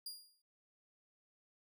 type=tone with exponential decay; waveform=sawtooth; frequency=4828 Hz; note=D8; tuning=47 cents sharp; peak=-38 dBFS; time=0.06-0.42 s; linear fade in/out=5 ms; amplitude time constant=77 ms; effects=none